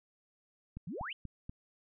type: click train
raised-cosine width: 5 ms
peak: -30 dBFS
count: 4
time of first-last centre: 0.77-1.495 s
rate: 4.14 Hz
type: exponential sweep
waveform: sine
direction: up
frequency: 142.4 to 3200 Hz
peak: -38 dBFS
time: 0.87-1.13 s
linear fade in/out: 5 ms
effects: none